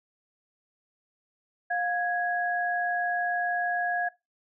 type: tone pair together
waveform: sine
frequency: 707.8 / 1661.2 Hz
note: F5 / G#6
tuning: +23 / 0 cents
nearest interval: octave + minor third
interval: 1477 cents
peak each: -28 dBFS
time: 1.7-4.09 s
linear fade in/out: 10 ms
effects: noise-tail reverb RT60 0.2 s tail -18 dB re dry